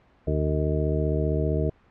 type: harmonic tone with a mistuned harmonic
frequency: 75.3 Hz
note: D2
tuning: 44 cents sharp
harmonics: 1 / 2 / 3 / 4 / 5 / 6 / 8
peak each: -26 / -27 / -37 / -32 / -31 / -30 / -32 dBFS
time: 0.27-1.7 s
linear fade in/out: 5 ms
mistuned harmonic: 8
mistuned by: +78 cents
effects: pink hiss -59 dBFS RMS until 1.9 s + low-pass 2000 Hz 12 dB/octave